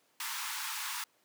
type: high-pass noise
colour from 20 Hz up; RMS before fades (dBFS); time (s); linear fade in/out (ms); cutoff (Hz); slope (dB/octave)
pink; -38; 0.2-1.04; 2; 860; 96
effects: pink hiss -70 dBFS RMS until 1.24 s + high-pass 300 Hz 12 dB/octave